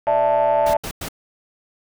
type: click train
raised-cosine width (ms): 0.5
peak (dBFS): -18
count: 87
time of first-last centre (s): 0.07-0.764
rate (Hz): 124
type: chord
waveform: sine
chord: D suspended second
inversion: none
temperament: equal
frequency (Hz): 587.3 / 659.3 / 880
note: D5 / E5 / A5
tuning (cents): 0 / 0 / 0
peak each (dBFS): -19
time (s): 0.07-0.77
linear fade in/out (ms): 5
type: noise bursts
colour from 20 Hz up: pink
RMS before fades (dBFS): -29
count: 3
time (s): 0.66-1.087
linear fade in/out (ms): 5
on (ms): 77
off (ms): 98
effects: none